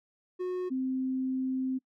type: tone pair in turn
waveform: triangle / sine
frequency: 364.5 / 260.5 Hz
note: F#4 / C4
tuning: -26 / -7 cents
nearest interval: tritone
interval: 581 cents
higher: first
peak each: -28 dBFS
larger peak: neither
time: 0.39-0.7 / 0.7-1.79 s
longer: second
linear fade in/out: 20 ms
effects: noise-tail reverb RT60 0.1 s tail -23 dB re dry